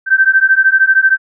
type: beating tone pair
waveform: sine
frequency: 1548 / 1561 Hz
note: G6 / G6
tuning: -22 / -8 cents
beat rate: 13 Hz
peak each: -10 dBFS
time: 0.06-1.18 s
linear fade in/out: 50 ms
effects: none